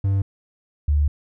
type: tone pair in turn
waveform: triangle / sine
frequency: 98 / 73.27 Hz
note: G2 / D2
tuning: 0 / -3 cents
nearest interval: perfect fourth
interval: 503 cents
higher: first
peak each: -15 dBFS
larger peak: neither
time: 0.04-0.22 / 0.88-1.08 s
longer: second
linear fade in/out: 5 ms
effects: none